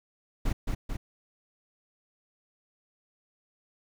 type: noise with echo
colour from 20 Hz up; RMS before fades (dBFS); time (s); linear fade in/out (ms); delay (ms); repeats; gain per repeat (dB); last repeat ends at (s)
brown; -26; 0.45-0.53; 10; 220; 2; -3; 0.97
effects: none